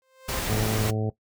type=tone with exponential growth; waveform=sawtooth; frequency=523.3 Hz; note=C5; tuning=in tune; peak=-27 dBFS; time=0.02-0.39 s; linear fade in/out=0 ms; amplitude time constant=80 ms
type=noise; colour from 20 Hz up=pink; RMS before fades=-29 dBFS; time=0.28-0.91 s; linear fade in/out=10 ms
type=harmonic tone; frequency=108.3 Hz; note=A2; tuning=27 cents flat; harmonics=1 / 2 / 3 / 4 / 5 / 6 / 7; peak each=-26 / -32 / -36 / -32 / -37 / -40 / -40 dBFS; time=0.49-1.1 s; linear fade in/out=5 ms
effects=noise-tail reverb RT60 0.1 s tail -17 dB re dry